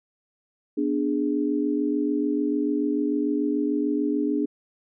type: chord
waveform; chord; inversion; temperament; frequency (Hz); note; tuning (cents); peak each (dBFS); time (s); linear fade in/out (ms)
sine; G# diminished; first; equal; 246.9 / 293.7 / 415.3; B3 / D4 / G#4; 0 / 0 / 0; -28 / -23 / -29; 0.77-4.46; 10
effects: none